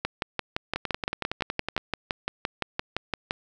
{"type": "two click trains", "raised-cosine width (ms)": 0.3, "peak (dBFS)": [-10, -12], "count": [20, 12], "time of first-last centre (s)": [[0.05, 3.309], [0.76, 1.779]], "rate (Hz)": [5.83, 10.8], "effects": []}